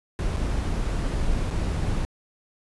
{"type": "noise with dropouts", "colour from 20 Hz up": "brown", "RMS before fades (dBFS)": -25, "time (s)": [0.19, 2.05], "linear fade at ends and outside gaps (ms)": 0, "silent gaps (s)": [[0.363, 0.37], [1.504, 1.51]], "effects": ["resampled to 24000 Hz"]}